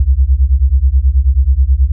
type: beating tone pair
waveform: sine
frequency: 61.74 / 71.04 Hz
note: B1 / C#2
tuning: 0 / +43 cents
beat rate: 9.3 Hz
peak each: -10 dBFS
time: 0-1.92 s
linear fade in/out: 5 ms
effects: none